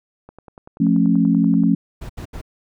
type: click train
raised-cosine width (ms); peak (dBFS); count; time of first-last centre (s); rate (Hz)
1; -26; 15; 0.29-1.636; 10.4
type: chord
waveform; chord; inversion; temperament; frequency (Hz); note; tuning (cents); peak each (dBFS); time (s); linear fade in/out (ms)
sine; F augmented; none; just; 174.61 / 218.3 / 272.8; F3 / A3 / C#4; 0 / -13 / -28; -17; 0.8-1.75; 5
type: noise bursts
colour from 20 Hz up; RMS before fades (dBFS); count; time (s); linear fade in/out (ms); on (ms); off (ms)
brown; -31; 3; 2.01-2.415; 10; 85; 75
effects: none